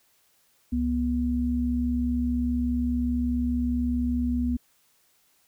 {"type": "tone pair together", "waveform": "sine", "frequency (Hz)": [68.33, 243.5], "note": ["C#2", "B3"], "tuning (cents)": [-24, -24], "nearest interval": "octave + minor seventh", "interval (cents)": 2200, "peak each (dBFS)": [-28, -24], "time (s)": [0.72, 4.57], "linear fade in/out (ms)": 10, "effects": ["white hiss -65 dBFS RMS until 5.47 s"]}